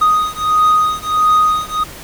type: beating tone pair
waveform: triangle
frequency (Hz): 1244.5 / 1246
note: D#6 / D#6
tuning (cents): 0 / +2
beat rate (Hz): 1.5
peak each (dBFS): -12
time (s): 0.01-1.84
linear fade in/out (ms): 10
effects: pink hiss -33 dBFS RMS until 2.03 s